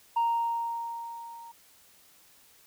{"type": "tone with level ramp", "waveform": "sine", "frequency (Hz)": 930, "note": "A#5", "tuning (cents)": -4, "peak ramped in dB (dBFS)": [-20, -44], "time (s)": [0.16, 1.52], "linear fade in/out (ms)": 10, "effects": ["tanh soft clip ceiling -21 dBFS", "white hiss -59 dBFS RMS until 2.66 s"]}